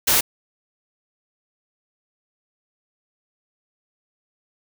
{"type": "noise", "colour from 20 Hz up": "white", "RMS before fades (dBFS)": -17, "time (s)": [0.07, 0.21], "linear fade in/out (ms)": 10, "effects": []}